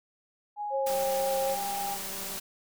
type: tone with pitch glide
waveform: sine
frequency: 830.6 to 802.3 Hz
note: G#5 to G5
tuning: 0 to +40 cents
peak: -31 dBFS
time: 0.56-1.98 s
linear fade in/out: 50 ms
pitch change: -60 cents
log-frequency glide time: 0.85-0.94 s
type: tone with vibrato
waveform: sine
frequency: 539 Hz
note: C#5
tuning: 49 cents flat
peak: -27 dBFS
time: 0.7-1.57 s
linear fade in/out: 50 ms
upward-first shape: triangle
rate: 4 Hz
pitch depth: 11 cents each way
type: noise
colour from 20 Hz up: white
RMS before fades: -37 dBFS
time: 0.86-2.4 s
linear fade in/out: 10 ms
type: click train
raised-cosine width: 1 ms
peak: -34 dBFS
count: 288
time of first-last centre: 0.9-2.379 s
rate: 194 Hz
effects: none